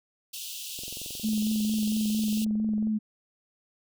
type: high-pass noise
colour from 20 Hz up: pink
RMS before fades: -38 dBFS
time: 0.33-2.45 s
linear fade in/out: 10 ms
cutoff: 2700 Hz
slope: 96 dB/octave
type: click train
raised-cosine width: 2 ms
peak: -32 dBFS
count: 47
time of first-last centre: 0.79-2.871 s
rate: 22.1 Hz
type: tone with vibrato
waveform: sine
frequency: 215.1 Hz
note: A3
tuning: 39 cents flat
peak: -24 dBFS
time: 1.23-2.99 s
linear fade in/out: 20 ms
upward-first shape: triangle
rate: 4.4 Hz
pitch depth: 29 cents each way
effects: none